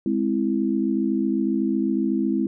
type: chord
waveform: sine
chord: Ab augmented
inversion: none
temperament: equal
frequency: 207.7 / 261.6 / 329.6 Hz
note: Ab3 / C4 / E4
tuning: 0 / 0 / 0 cents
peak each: -24 dBFS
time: 0.06-2.47 s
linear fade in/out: 2 ms
effects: none